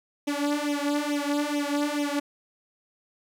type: tone with flanger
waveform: sawtooth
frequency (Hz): 290.8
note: D4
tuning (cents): -17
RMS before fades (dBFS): -27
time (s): 0.27-2.2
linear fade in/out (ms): 10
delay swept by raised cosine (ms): 0.32 to 3.72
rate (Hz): 2.3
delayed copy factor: +0.95
effects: low-pass 11000 Hz 12 dB/octave + 9-bit